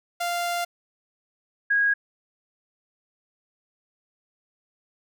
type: tone pair in turn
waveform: sawtooth / sine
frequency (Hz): 696 / 1643.9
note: F5 / G#6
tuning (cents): -6 / -18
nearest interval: octave + minor third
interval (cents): 1488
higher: second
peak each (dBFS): -21 / -18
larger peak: second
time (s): 0.2-0.65 / 1.7-1.94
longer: first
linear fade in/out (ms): 10
effects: none